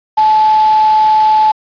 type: tone in noise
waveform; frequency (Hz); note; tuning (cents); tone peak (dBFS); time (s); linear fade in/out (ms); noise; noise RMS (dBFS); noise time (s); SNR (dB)
sine; 864; A5; -32; -6; 0.17-1.52; 10; white; -24; 0.17-1.52; +15
effects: resampled to 11025 Hz